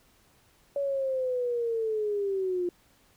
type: linear sweep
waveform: sine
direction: down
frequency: 567 to 349.2 Hz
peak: -26 dBFS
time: 0.76-2.69 s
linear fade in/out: 2 ms
effects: pink hiss -63 dBFS RMS until 3.16 s